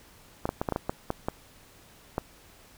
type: clicks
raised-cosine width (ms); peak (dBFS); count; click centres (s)
1; -13; 10; 0.455 / 0.491 / 0.615 / 0.688 / 0.723 / 0.761 / 0.895 / 1.104 / 1.285 / 2.181
effects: pink hiss -55 dBFS RMS until 2.77 s